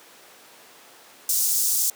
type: high-pass noise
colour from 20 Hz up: pink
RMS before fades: -22 dBFS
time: 1.29-1.9 s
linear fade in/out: 2 ms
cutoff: 6000 Hz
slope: 24 dB/octave
effects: pink hiss -48 dBFS RMS until 1.95 s + high-pass 400 Hz 12 dB/octave